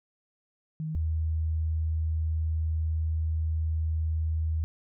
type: tone pair in turn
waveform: sine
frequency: 156.9 / 79.59 Hz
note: D#3 / D#2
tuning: +15 / +40 cents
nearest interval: octave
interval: 1175 cents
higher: first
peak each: -30 / -25 dBFS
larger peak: second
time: 0.8-0.95 / 0.95-4.64 s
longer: second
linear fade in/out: 0 ms
effects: none